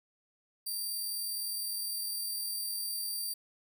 10% pulse tone with amplitude modulation, 4699 Hz, D8, in tune, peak -26 dBFS, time 0.66-3.34 s, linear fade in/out 10 ms, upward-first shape sine, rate 39.7 Hz, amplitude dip 25%, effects none

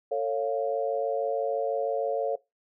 sine chord, A augmented, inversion none, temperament equal with one note detuned, 448.2 / 554.4 / 698.5 Hz, A4 / C#5 / E#5, +32 / 0 / 0 cents, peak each -29 / -28 / -32 dBFS, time 0.11-2.36 s, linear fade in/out 10 ms, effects noise-tail reverb RT60 0.2 s tail -20 dB re dry

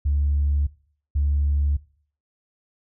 sine tone pair in turn, 71.9 / 71.9 Hz, D2 / D2, -36 / -36 cents, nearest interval unison, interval 0 cents, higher neither, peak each -17 dBFS, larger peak neither, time 0.05-0.67 / 1.15-1.77 s, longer neither, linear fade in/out 10 ms, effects noise-tail reverb RT60 0.5 s tail -21 dB re dry + tanh soft clip ceiling -14 dBFS

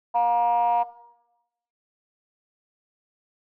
triangle ring-modulated tone, 118.4 Hz, A#2, 27 cents sharp, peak -12 dBFS, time 0.14-0.84 s, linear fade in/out 20 ms, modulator 829 Hz, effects noise-tail reverb RT60 0.9 s tail -17 dB re dry + tanh soft clip ceiling -12 dBFS

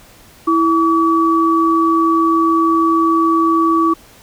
sine tone pair together, 328.7 / 1142 Hz, E4 / D6, -5 / -49 cents, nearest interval octave + minor seventh, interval 2156 cents, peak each -13 dBFS, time 0.47-3.94 s, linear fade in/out 10 ms, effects pink hiss -44 dBFS RMS until 4.22 s

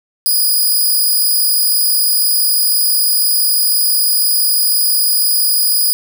5% pulse tone, 4939 Hz, D#8, 14 cents flat, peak -4 dBFS, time 0.26-5.93 s, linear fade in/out 0 ms, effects none

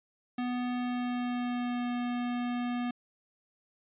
square tone with pitch glide, 246.9 to 243.6 Hz, B3 to B3, 0 to -24 cents, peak -31 dBFS, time 0.38-2.91 s, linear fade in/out 5 ms, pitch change -24 cents, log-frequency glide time 0.75-1.9 s, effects resampled to 8000 Hz

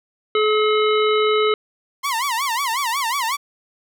harmonic tone, 427.7 Hz, A4, 49 cents flat, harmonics 1 / 3 / 5 / 7 / 9, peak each -16 / -21 / -26 / -27 / -29 dBFS, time 0.35-1.54 s, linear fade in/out 2 ms
sawtooth tone with vibrato, 1013 Hz, B5, 44 cents sharp, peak -16 dBFS, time 2.03-3.37 s, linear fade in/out 20 ms, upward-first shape sine, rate 5.5 Hz, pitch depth 220 cents each way
effects none

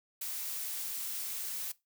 blue noise with ADSR envelope, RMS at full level -36 dBFS, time 0.21-1.72 s, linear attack 8 ms, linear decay 4 ms, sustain -2 dB, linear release 7 ms, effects noise-tail reverb RT60 0.2 s tail -19 dB re dry

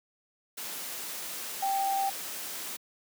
sine tone in noise, 784 Hz, G5, in tune, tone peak -26 dBFS, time 1.62-2.1 s, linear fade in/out 10 ms, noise white, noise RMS -38 dBFS, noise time 0.57-2.77 s, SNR +9 dB, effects high-pass 200 Hz 12 dB/octave

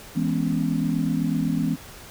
sine chord, C# minor seventh, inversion first, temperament equal with one note detuned, 164.81 / 207.7 / 246.9 / 275 Hz, E3 / G#3 / B3 / C#4, 0 / 0 / 0 / -14 cents, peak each -25 / -28 / -26 / -27 dBFS, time 0.15-1.76 s, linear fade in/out 20 ms, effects pink hiss -43 dBFS RMS until 2.1 s

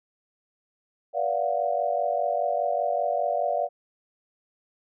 sine tone cluster, 485.1 / 581 / 687 / 732 Hz, B4 / D5 / F5 / F#5, -31 / -19 / -29 / -19 cents, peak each -33 / -27 / -27 / -29 dBFS, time 1.13-3.69 s, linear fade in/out 50 ms, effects none

